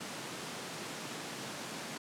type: high-pass noise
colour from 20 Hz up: pink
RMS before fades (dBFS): -42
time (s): 0-1.98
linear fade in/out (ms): 10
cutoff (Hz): 150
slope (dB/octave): 24
effects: low-pass 9000 Hz 12 dB/octave